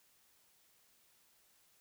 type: silence
effects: white hiss -70 dBFS RMS until 1.8 s